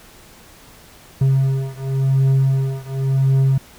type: beating tone pair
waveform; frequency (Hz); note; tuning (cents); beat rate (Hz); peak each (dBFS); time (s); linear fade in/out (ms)
triangle; 134.1 / 135.02; C3 / C#3; +43 / -45; 0.92; -15 / -16; 1.21-3.58; 5
effects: pink hiss -45 dBFS RMS until 3.78 s